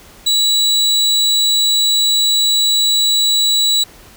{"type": "tone", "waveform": "35% pulse", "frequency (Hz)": 3920, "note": "B7", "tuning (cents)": -14, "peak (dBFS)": -9, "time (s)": [0.26, 3.84], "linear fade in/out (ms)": 10, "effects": ["pink hiss -42 dBFS RMS until 4.16 s"]}